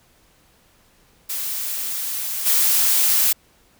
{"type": "noise with level steps", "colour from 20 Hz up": "blue", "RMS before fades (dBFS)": [-26, -17], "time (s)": [1.29, 3.33], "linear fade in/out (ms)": 10, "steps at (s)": 2.45, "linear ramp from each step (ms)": 20, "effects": ["pink hiss -57 dBFS RMS until 3.79 s"]}